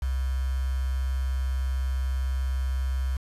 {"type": "tone with quantisation", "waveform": "sine", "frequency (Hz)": 65.41, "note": "C2", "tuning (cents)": 0, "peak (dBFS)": -24, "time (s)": [0.02, 3.17], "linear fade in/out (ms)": 5, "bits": 7, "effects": ["resampled to 32000 Hz"]}